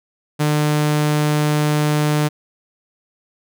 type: tone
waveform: sawtooth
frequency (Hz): 150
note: D3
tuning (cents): +37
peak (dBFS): -11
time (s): 0.39-2.29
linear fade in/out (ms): 20
effects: none